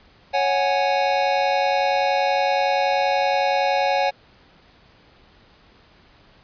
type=chord; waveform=square; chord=C# suspended fourth; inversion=none; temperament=equal; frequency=554.4 / 740 / 830.6 Hz; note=C#5 / F#5 / G#5; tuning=0 / 0 / 0 cents; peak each=-23 dBFS; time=0.33-4.11 s; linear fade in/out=20 ms; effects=pink hiss -53 dBFS RMS until 6.43 s + resampled to 11025 Hz